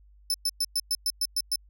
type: tone bursts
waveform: sawtooth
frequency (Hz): 5274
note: E8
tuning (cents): 0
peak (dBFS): -21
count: 9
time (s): 0.3-1.558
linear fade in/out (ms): 2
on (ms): 42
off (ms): 110
effects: added 50 Hz sine -53 dBFS peak until 1.69 s